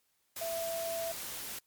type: tone in noise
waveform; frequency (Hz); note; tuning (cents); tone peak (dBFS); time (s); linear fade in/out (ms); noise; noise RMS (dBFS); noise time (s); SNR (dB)
sine; 666; E5; +18; -34; 0.41-1.12; 5; white; -41; 0.36-1.59; +4
effects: white hiss -75 dBFS RMS until 1.66 s + MP3 96 kbps